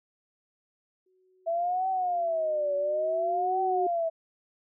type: tone with exponential growth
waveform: sine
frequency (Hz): 371.7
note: F#4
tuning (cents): +8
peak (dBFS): -26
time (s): 1.06-3.87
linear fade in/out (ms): 5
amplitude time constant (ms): 610
type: tone with vibrato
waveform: sine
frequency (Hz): 659.3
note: E5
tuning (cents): 0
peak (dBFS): -25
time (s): 1.46-4.1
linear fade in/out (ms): 20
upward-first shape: triangle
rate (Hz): 0.58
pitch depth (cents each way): 260
effects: none